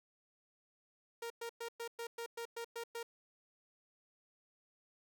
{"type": "tone bursts", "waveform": "sawtooth", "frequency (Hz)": 466, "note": "A#4", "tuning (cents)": -1, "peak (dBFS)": -37, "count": 10, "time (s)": [1.22, 3.03], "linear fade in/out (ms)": 5, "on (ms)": 82, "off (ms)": 110, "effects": []}